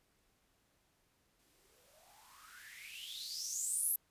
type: noise with band-pass filter sweep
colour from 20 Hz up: violet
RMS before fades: -43 dBFS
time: 1.39-3.96 s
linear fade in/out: 5 ms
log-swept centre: 260 to 12000 Hz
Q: 9.1
effects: pink hiss -75 dBFS RMS until 4.1 s + resampled to 32000 Hz